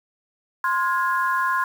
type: chord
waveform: sine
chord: F minor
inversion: second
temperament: equal with one note detuned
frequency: 1046.5 / 1423 / 1661.2 Hz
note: C6 / F6 / Ab6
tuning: 0 / +32 / 0 cents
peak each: -21 / -26 / -26 dBFS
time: 0.64-1.64 s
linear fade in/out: 2 ms
effects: 7-bit